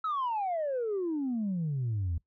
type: exponential sweep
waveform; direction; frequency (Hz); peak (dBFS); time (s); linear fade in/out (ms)
sine; down; 1321 to 78.9; -27; 0.04-2.18; 5
effects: noise-tail reverb RT60 0.1 s tail -21 dB re dry + tanh soft clip ceiling -26 dBFS